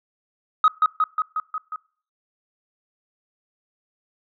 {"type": "tone with echo", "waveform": "sine", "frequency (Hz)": 1263, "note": "D#6", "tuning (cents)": 26, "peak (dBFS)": -9, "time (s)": [0.64, 0.68], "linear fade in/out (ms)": 2, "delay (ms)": 180, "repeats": 6, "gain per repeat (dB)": -3, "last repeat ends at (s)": 1.76, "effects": ["noise-tail reverb RT60 0.5 s tail -24 dB re dry", "tanh soft clip ceiling -9 dBFS"]}